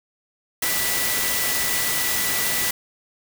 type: tone in noise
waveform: sine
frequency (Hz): 1969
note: B6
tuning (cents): -6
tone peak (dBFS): -29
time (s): 0.62-2.71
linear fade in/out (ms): 5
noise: white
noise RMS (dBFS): -23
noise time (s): 0.62-2.71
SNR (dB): -9
effects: none

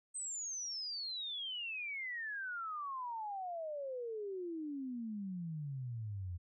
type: exponential sweep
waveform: sine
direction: down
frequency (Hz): 8372 to 85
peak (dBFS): -39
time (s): 0.14-6.38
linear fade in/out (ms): 20
effects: none

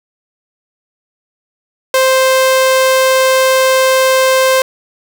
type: tone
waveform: sawtooth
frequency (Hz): 523.3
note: C5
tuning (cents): 0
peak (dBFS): -4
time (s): 1.94-4.62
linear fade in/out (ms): 2
effects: none

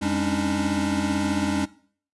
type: tone cluster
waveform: square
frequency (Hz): 89.1 / 201.8 / 273.6 / 289 / 307.3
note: F2 / G#3 / C#4 / D4 / D#4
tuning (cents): +35 / -49 / -23 / -28 / -21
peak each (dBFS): -33 / -28 / -30 / -28 / -30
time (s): 0.01-1.66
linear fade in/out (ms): 20
effects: noise-tail reverb RT60 0.5 s tail -19 dB re dry + resampled to 24000 Hz

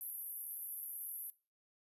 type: band-pass noise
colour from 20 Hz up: pink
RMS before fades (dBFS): -45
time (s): 0.01-1.3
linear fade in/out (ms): 0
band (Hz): 11000 to 13000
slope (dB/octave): 96
effects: noise-tail reverb RT60 0.3 s tail -19 dB re dry + resampled to 32000 Hz

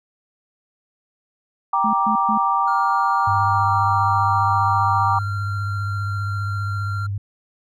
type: chord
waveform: sine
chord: G minor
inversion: none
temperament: just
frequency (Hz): 784 / 940.8 / 1176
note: G5 / Bb5 / D6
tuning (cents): 0 / +16 / +2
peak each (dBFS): -22 / -21 / -19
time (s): 1.73-5.19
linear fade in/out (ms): 5
type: tone bursts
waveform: sine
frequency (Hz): 215.5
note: A3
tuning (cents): -36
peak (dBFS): -22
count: 3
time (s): 1.84-2.379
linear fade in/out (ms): 5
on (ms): 93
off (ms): 130
type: tone with pitch glide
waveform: triangle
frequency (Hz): 1405 to 1379.3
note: F6 to F6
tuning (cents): +10 to -22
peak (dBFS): -26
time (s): 2.67-7.07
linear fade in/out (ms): 10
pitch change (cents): -32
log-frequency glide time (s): 3.51-3.68
type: tone with vibrato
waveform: sine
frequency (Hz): 100.4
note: G2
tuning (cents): +42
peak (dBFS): -22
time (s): 3.27-7.18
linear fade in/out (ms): 5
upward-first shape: sine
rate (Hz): 15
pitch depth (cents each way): 45
effects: none

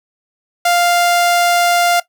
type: tone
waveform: sawtooth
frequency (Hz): 698.5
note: F5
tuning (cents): 0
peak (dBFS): -7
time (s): 0.65-2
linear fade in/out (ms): 5
effects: noise-tail reverb RT60 0.1 s tail -17 dB re dry

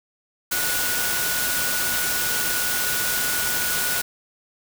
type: tone in noise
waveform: sine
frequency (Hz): 1463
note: F#6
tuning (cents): -20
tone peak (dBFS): -28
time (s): 0.51-4.02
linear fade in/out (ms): 10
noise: white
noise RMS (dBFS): -24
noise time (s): 0.51-4.02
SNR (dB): -7
effects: none

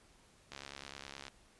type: click train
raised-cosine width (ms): 0.2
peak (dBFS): -28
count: 54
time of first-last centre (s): 0.52-1.281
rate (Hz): 69.6
effects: pink hiss -65 dBFS RMS until 1.59 s + resampled to 24000 Hz

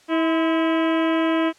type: harmonic tone with a mistuned harmonic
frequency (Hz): 323.9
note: E4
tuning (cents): -30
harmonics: 1 / 2 / 3 / 4 / 5 / 6 / 7 / 8 / 9 / 10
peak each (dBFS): -19 / -25 / -29 / -31 / -33 / -35 / -36 / -37 / -38 / -39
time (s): 0.08-1.53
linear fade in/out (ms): 50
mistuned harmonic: 3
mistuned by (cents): +77
effects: white hiss -54 dBFS RMS until 1.58 s + low-pass 7000 Hz 12 dB/octave

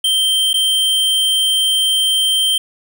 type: tone with dropouts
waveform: square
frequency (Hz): 3136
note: G7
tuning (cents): 0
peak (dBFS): -13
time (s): 0.04-2.58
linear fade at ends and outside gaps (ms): 5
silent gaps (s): 0.532-0.54
effects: none

